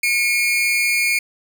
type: tone pair together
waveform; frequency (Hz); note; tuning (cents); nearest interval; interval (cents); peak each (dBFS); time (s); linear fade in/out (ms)
40% pulse; 2186 / 2408; C#7 / D7; -25 / +43; major second; 168; -18; 0.03-1.19; 5
effects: none